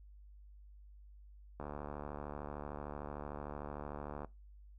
click train, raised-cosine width 1 ms, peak -29 dBFS, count 195, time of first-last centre 1.6-4.247 s, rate 73.3 Hz, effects noise-tail reverb RT60 0.2 s tail -20 dB re dry + added 50 Hz sine -54 dBFS peak until 4.78 s

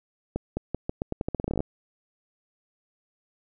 accelerating click train, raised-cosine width 2 ms, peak -14 dBFS, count 18, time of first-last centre 0.36-1.605 s, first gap 210 ms, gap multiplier 0.84, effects none

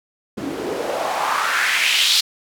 white noise with band-pass filter sweep, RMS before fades -20 dBFS, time 0.37-2.21 s, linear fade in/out 10 ms, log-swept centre 240 to 4200 Hz, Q 2.9, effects none

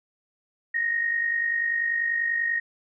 sine tone with amplitude modulation, 1864.7 Hz, A#6, in tune, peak -20 dBFS, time 0.74-2.6 s, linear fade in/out 10 ms, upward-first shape sine, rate 50.2 Hz, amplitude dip 55%, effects none

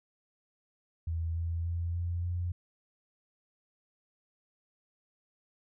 sine tone with pitch steps, 82.41 / 83.75 / 85.12 / 86.51 / 87.92 Hz, E2 / E2 / F2 / F2 / F2, 0 / +28 / -44 / -16 / +12 cents, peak -30 dBFS, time 1.07-2.52 s, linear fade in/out 5 ms, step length 290 ms, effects none

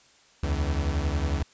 40% pulse beating tone pair, 71 / 82 Hz, C#2 / E2, +42 / -9 cents, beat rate 11 Hz, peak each -25 / -28 dBFS, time 0.43-1.43 s, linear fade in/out 5 ms, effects white hiss -58 dBFS RMS until 1.53 s + resampled to 16000 Hz

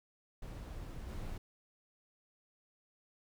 brown noise with level steps, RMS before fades -45 / -42 dBFS, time 0.42-1.38 s, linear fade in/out 5 ms, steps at 1.08 s, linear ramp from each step 10 ms, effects none

